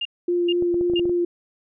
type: tone bursts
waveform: sine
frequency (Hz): 2815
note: F7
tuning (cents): +13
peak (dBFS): -23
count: 3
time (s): 0.01-0.999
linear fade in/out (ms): 5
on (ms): 43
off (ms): 430
type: tone with vibrato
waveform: sine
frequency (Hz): 349.2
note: F4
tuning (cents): 0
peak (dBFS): -18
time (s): 0.28-1.25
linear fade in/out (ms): 5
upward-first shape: sine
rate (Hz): 3.9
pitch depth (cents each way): 12
type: clicks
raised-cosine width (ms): 2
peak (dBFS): -20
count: 8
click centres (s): 0.624 / 0.743 / 0.811 / 0.899 / 0.936 / 0.995 / 1.055 / 1.095
effects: none